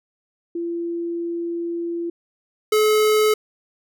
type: tone pair in turn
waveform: sine / square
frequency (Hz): 340.3 / 428.8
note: F4 / A4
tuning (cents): -45 / -45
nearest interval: major third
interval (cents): 400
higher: second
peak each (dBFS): -23 / -15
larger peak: second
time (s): 0.55-2.1 / 2.72-3.34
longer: first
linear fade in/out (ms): 5
effects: none